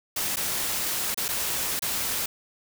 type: noise with dropouts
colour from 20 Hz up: white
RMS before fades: -28 dBFS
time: 0.16-2.26 s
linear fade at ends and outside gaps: 5 ms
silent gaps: 0.36-0.368 / 1.145-1.174 / 1.282-1.287 / 1.794-1.821 s
effects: none